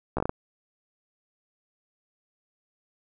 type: slowing click train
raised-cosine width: 1 ms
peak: -13 dBFS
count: 6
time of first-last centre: 0.17-0.294 s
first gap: 14 ms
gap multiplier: 1.29
effects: none